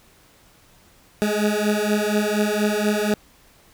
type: beating tone pair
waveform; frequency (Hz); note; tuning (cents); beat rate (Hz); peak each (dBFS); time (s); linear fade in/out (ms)
20% pulse; 207.7 / 211.9; G#3 / G#3; 0 / +35; 4.2; -17; 1.22-3.14; 0
effects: pink hiss -54 dBFS RMS until 3.73 s

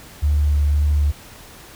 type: tone with vibrato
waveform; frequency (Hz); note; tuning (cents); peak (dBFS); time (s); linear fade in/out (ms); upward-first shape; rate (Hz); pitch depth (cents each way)
sine; 73.42; D2; 0; -13; 0.22-1.12; 20; sine; 1.9; 12
effects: tanh soft clip ceiling -9 dBFS + pink hiss -42 dBFS RMS until 1.75 s

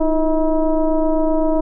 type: tone with frequency modulation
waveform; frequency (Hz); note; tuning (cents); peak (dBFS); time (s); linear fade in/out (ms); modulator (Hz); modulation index
sine; 311.1; D#4; 0; -13; 0-1.61; 10; 325; 1.4
effects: none

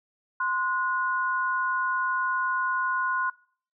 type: tone pair together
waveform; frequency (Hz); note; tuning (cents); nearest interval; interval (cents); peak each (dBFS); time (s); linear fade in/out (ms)
sine; 1041.3 / 1456; C6 / F#6; -9 / -28; tritone; 581; -27; 0.4-3.3; 5
effects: noise-tail reverb RT60 0.5 s tail -23 dB re dry

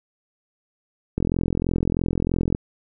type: click train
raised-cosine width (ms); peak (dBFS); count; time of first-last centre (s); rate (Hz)
3; -9; 60; 1.18-2.549; 43.1
effects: none

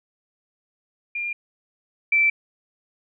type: tone pair in turn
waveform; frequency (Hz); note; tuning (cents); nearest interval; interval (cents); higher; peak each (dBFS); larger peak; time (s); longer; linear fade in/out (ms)
sine; 2402 / 2331; D7 / D7; +38 / -14; minor second; 52; first; -25 / -15; second; 1.15-1.33 / 2.12-2.3; neither; 5
effects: none

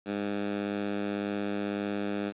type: tone with high-pass filter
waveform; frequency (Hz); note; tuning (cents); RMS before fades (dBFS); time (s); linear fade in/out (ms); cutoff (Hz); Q
10% pulse; 101.8; G#2; -34; -32; 0.05-2.33; 50; 220; 1.8
effects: resampled to 8000 Hz + 9-bit

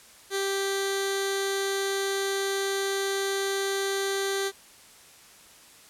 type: tone with notch filter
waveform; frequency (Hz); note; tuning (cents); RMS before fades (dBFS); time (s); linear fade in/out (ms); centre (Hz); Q
15% pulse; 392; G4; 0; -28; 0.3-4.52; 50; 950; 0.75
effects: white hiss -52 dBFS RMS until 5.89 s + low-pass 11000 Hz 12 dB/octave

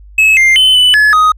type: tone with pitch steps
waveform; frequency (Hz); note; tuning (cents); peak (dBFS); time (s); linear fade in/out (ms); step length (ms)
triangle; 2583 / 2103 / 3044 / 2989 / 1707 / 1252; E7 / C7 / F#7 / F#7 / G#6 / D#6; -36 / +8 / +48 / +17 / +47 / +10; -3; 0.18-1.32; 5; 190
effects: added 50 Hz sine -33 dBFS peak until 1.37 s

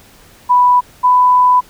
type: tone pair in turn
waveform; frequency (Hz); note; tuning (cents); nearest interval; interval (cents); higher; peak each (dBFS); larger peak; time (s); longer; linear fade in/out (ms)
sine; 987.8 / 996.4; B5 / B5; 0 / +15; unison; 15; second; -6; neither; 0.49-0.81 / 1.03-1.61; second; 20
effects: pink hiss -44 dBFS RMS until 1.69 s

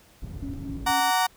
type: low-pass noise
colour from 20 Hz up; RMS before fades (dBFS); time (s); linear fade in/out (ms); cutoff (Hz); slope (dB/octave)
white; -36; 0.22-0.92; 10; 110; 12
type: tone with tremolo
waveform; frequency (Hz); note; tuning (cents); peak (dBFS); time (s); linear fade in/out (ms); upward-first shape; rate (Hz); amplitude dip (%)
sine; 276.9; C#4; -2; -32; 0.42-1.11; 10; square; 4.3; 55
type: chord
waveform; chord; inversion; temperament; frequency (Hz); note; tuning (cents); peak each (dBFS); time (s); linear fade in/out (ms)
35% pulse; Gb augmented; none; just; 740 / 925 / 1156.2; Gb5 / Bb5 / D6; 0 / -14 / -27; -22 / -23 / -27; 0.86-1.27; 10
effects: pink hiss -56 dBFS RMS until 1.36 s

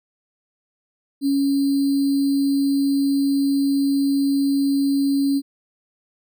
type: tone with sample-and-hold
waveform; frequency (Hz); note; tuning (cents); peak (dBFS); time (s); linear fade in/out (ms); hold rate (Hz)
sine; 277.7; C#4; +3; -16; 1.21-5.42; 50; 4410
effects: none

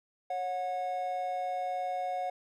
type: tone pair together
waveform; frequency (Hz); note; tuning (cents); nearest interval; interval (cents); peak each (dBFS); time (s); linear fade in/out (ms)
triangle; 551 / 729.5; C#5 / F#5; -11 / -25; perfect fourth; 486; -36 / -30; 0.3-2.3; 5
effects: none

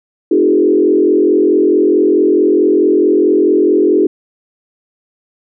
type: tone with frequency modulation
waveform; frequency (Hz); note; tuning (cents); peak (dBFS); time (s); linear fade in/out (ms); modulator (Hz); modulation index
sine; 361.6; F#4; -40; -7; 0.31-4.07; 5; 44.6; 1.5
effects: none

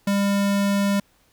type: tone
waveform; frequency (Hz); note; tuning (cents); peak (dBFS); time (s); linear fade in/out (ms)
square; 200; G3; +35; -19; 0.07-1; 5
effects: pink hiss -61 dBFS RMS until 1.32 s

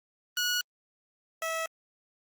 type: tone pair in turn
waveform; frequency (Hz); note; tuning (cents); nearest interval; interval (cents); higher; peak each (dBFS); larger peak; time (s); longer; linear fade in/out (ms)
15% pulse; 1459 / 649.9; F#6 / E5; -25 / -25; octave + major second; 1400; first; -20 / -24; first; 0.37-0.61 / 1.42-1.66; neither; 2
effects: Opus 24 kbps

